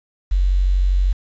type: tone with quantisation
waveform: sine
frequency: 46.28 Hz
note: F#1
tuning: 1 cent sharp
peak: -13 dBFS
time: 0.31-1.13 s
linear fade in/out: 10 ms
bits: 7
effects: resampled to 16000 Hz